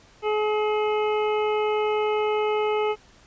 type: harmonic tone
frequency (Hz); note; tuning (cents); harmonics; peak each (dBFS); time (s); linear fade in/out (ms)
425.1; G#4; +40; 1 / 2 / 3 / 5 / 6 / 7; -22 / -28 / -32 / -36 / -38 / -39; 0.22-2.96; 50
effects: pink hiss -54 dBFS RMS until 3.26 s + resampled to 16000 Hz